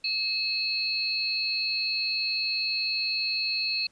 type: tone cluster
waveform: sine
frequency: 2586 / 4150 / 4390 Hz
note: E7 / C8 / C#8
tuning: -34 / -15 / -18 cents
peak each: -30 dBFS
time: 0.04-3.87 s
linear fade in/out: 5 ms
effects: pink hiss -64 dBFS RMS until 3.91 s + resampled to 22050 Hz